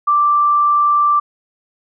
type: tone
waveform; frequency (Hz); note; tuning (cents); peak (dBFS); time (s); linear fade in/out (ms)
sine; 1174.7; D6; 0; -10; 0.07-1.2; 10
effects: none